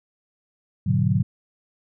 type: chord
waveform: sine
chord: G# half-diminished seventh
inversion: none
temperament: equal with one note detuned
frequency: 103.83 / 123.47 / 146.83 / 184.46 Hz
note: G#2 / B2 / D3 / F#3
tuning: 0 / 0 / 0 / -5 cents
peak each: -23 dBFS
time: 0.86-1.23 s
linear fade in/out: 10 ms
effects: none